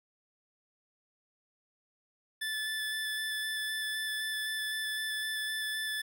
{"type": "tone with vibrato", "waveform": "25% pulse", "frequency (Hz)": 1744, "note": "A6", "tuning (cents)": -16, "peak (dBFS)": -29, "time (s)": [2.41, 6.02], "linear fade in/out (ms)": 10, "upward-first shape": "square", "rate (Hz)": 3.9, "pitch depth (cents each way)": 8, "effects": []}